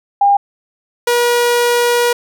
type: tone pair in turn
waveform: sine / sawtooth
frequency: 805 / 480.5 Hz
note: G5 / B4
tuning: +46 / -48 cents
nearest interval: major sixth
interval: 894 cents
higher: first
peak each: -7 dBFS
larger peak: neither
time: 0.21-0.37 / 1.07-2.13 s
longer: second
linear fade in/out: 5 ms
effects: none